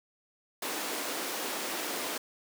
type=high-pass noise; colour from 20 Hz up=pink; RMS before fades=-35 dBFS; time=0.62-2.18 s; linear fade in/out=5 ms; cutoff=280 Hz; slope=24 dB/octave; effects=none